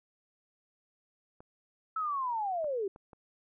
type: clicks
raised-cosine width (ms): 1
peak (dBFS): -37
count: 4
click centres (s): 1.405 / 2.644 / 2.961 / 3.132
type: linear sweep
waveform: sine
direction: down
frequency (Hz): 1318.5 to 372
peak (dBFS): -30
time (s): 1.96-2.88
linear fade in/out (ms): 5
effects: none